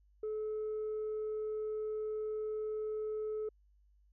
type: tone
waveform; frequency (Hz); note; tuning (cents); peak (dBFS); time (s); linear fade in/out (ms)
sine; 430.3; A4; -39; -33; 0.23-3.49; 5
effects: tanh soft clip ceiling -33 dBFS + added 50 Hz sine -64 dBFS peak until 4.12 s